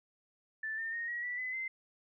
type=tone with pitch steps; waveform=sine; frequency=1760 / 1808.4 / 1858.2 / 1909.3 / 1961.9 / 2016 / 2071 Hz; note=A6 / A6 / A#6 / A#6 / B6 / B6 / C7; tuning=0 / +47 / -6 / +41 / -12 / +35 / -18 cents; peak=-35 dBFS; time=0.63-1.68 s; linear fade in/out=5 ms; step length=150 ms; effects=none